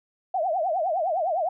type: tone with vibrato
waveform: sine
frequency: 690 Hz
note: F5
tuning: 21 cents flat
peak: -22 dBFS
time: 0.34-1.49 s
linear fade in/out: 5 ms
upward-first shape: triangle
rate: 9.8 Hz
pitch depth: 250 cents each way
effects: none